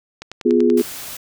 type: click train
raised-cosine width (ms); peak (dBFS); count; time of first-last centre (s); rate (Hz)
0.2; -15; 7; 0.22-0.797; 10.4
type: chord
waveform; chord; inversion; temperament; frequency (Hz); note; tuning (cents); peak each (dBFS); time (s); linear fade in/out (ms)
sine; F diminished; second; equal; 246.9 / 349.2 / 415.3; Cb4 / F4 / Ab4; 0 / 0 / 0; -16; 0.45-0.82; 10
type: noise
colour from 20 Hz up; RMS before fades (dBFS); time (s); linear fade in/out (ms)
white; -32; 0.77-1.17; 5
effects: none